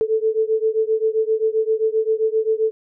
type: beating tone pair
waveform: sine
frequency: 437.1 / 444.7 Hz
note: A4 / A4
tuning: -11 / +18 cents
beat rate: 7.6 Hz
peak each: -19 / -20 dBFS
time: 0.01-2.71 s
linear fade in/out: 0 ms
effects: none

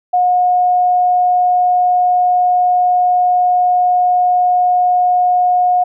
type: tone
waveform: sine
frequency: 722 Hz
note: F#5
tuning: 43 cents flat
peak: -9 dBFS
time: 0.13-5.84 s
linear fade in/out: 10 ms
effects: none

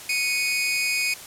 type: tone pair together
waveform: sawtooth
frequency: 2217 / 2488 Hz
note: C#7 / D#7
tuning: 0 / -1 cents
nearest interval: major second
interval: 199 cents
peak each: -23 / -20 dBFS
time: 0.09-1.14 s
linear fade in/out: 5 ms
effects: white hiss -40 dBFS RMS until 1.26 s + low-pass 12000 Hz 12 dB/octave

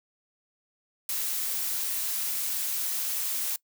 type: noise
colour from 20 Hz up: blue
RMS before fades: -30 dBFS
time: 1.09-3.56 s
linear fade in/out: 2 ms
effects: noise-tail reverb RT60 0.1 s tail -22 dB re dry

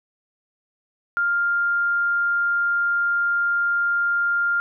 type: tone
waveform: sine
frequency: 1400 Hz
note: F6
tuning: 4 cents sharp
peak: -18 dBFS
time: 1.17-4.6 s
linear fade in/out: 0 ms
effects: none

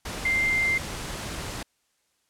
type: tone in noise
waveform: sine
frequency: 2093 Hz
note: C7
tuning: in tune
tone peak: -21 dBFS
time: 0.25-0.78 s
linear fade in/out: 5 ms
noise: pink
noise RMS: -34 dBFS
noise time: 0.05-1.63 s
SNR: +10 dB
effects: white hiss -71 dBFS RMS until 2.29 s + low-pass 10000 Hz 12 dB/octave

